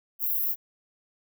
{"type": "high-pass noise", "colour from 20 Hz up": "white", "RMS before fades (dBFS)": -27, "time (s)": [0.19, 0.56], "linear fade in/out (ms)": 50, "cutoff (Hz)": 12000, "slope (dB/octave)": 96, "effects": []}